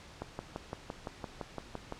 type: click train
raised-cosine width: 1 ms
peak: -23 dBFS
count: 11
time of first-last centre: 0.22-1.924 s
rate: 5.87 Hz
effects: pink hiss -52 dBFS RMS until 1.99 s + low-pass 6000 Hz 12 dB/octave